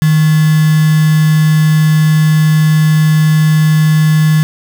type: tone with quantisation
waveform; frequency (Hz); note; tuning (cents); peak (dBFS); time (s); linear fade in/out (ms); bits
sine; 155.6; D#3; 0; -6; 0.02-4.43; 0; 3
effects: none